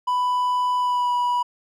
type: tone with pitch glide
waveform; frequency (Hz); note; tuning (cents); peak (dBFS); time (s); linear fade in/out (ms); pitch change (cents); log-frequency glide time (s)
triangle; 993 to 977.6; B5 to B5; +9 to -18; -17; 0.07-1.43; 10; -27; 0.78-1.13
effects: none